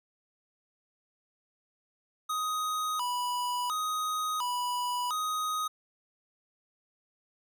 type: tone with vibrato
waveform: square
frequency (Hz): 1108.7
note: C#6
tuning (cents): 0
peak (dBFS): -30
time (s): 2.29-5.68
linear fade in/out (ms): 10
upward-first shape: square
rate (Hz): 0.71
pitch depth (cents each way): 210
effects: none

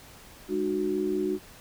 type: tone cluster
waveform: sine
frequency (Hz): 207.1 / 303.3 / 368.8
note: G#3 / D#4 / F#4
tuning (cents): -5 / -44 / -6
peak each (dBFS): -34 / -30 / -27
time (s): 0.48-1.39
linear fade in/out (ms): 50
effects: pink hiss -50 dBFS RMS until 1.6 s

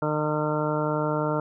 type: harmonic tone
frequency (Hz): 151.9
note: D#3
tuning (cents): -41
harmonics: 1 / 2 / 3 / 4 / 5 / 6 / 7 / 8 / 9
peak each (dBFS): -29 / -30 / -30 / -29 / -42 / -32 / -39 / -38 / -33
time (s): 0.02-1.4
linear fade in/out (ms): 2
effects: none

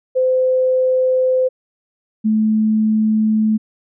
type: tone pair in turn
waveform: sine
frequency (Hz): 514 / 217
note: C5 / A3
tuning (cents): -31 / -24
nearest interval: octave + minor third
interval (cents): 1493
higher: first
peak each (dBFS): -12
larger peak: neither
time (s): 0.15-1.49 / 2.24-3.58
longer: neither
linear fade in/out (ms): 20
effects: none

